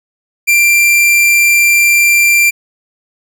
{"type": "tone", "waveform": "45% pulse", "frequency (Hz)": 2367, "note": "D7", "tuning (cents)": 13, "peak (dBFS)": -6, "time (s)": [0.47, 2.51], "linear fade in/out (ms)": 20, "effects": []}